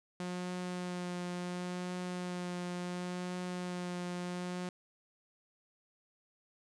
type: tone with vibrato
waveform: sawtooth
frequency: 179 Hz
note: F3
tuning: 43 cents sharp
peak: -33 dBFS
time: 0.2-4.69 s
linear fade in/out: 2 ms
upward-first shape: sine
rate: 0.71 Hz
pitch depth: 14 cents each way
effects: resampled to 22050 Hz